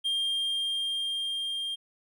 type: tone with level ramp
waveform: triangle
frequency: 3202 Hz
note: G7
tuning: 36 cents sharp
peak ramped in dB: -24 to -29 dBFS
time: 0.04-1.76 s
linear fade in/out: 20 ms
effects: none